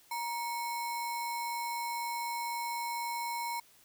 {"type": "tone with sample-and-hold", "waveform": "sine", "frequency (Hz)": 942, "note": "A#5", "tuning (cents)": 18, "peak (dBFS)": -33, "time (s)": [0.11, 3.6], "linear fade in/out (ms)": 5, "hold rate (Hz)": 3150, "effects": ["white hiss -62 dBFS RMS until 3.84 s"]}